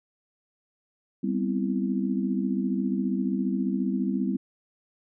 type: chord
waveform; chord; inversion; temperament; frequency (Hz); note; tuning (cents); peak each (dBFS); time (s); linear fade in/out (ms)
sine; C major seventh; second; equal; 196 / 246.9 / 261.6 / 329.6; G3 / B3 / C4 / E4; 0 / 0 / 0 / 0; -27 / -30 / -30 / -33; 1.23-4.37; 10
effects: none